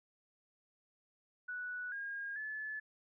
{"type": "tone with pitch steps", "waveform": "sine", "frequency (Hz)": [1477, 1624, 1728], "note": ["F#6", "G#6", "A6"], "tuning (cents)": [-3, -39, -32], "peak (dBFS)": -39, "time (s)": [1.48, 2.8], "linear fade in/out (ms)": 10, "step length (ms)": 440, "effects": []}